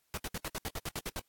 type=noise bursts; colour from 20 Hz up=pink; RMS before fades=-37 dBFS; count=11; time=0.14-1.194 s; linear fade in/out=0 ms; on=34 ms; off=68 ms; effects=white hiss -75 dBFS RMS until 1.28 s + AAC 64 kbps